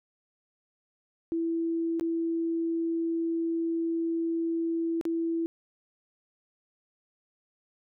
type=tone with dropouts; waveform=sine; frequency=331.3 Hz; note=E4; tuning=9 cents sharp; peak=-26 dBFS; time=1.32-5.46 s; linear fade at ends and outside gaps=0 ms; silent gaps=1.997-2.01 / 5.012-5.053 s; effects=none